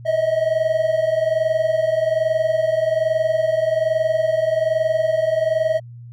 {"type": "tone pair together", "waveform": "triangle", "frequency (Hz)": [622.3, 643.5], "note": ["D#5", "E5"], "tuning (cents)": [0, -42], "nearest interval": "minor second", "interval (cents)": 58, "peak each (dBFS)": [-19, -16], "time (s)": [0.05, 5.8], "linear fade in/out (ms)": 20, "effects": ["added 119 Hz sine -35 dBFS peak until 6.12 s"]}